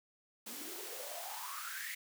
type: noise with high-pass filter sweep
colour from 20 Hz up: white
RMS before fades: -44 dBFS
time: 0.46-1.95 s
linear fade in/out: 10 ms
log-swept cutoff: 230 to 2100 Hz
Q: 8.2
effects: none